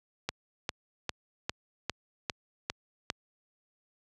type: click train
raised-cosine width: 0.2 ms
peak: -13 dBFS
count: 8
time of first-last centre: 0.29-3.101 s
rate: 2.49 Hz
effects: high-pass 60 Hz 12 dB/octave